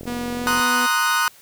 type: click train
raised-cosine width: 2 ms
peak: -21 dBFS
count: 27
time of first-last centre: 0.01-0.597 s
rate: 44.3 Hz
type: tone with pitch glide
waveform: sawtooth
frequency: 241.9 to 247.1 Hz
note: B3 to B3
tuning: -36 to +1 cents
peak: -21 dBFS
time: 0.06-0.87 s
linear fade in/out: 20 ms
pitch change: +37 cents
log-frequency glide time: 0.32-0.57 s
type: chord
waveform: 40% pulse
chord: C half-diminished seventh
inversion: third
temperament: equal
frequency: 932.3 / 1046.5 / 1244.5 / 1480 Hz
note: Bb5 / C6 / Eb6 / Gb6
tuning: 0 / 0 / 0 / 0 cents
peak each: -25 / -26 / -21 / -20 dBFS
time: 0.47-1.28 s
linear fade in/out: 0 ms
effects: white hiss -49 dBFS RMS until 1.41 s